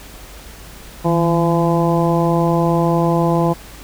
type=harmonic tone with a mistuned harmonic; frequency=169.7 Hz; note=F3; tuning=49 cents flat; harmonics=1 / 2 / 3 / 4 / 5 / 6; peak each=-16 / -19 / -21 / -22 / -23 / -24 dBFS; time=1.04-3.54 s; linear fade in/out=20 ms; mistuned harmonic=1; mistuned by=-63 cents; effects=added 50 Hz sine -39 dBFS peak until 3.83 s + pink hiss -39 dBFS RMS until 3.83 s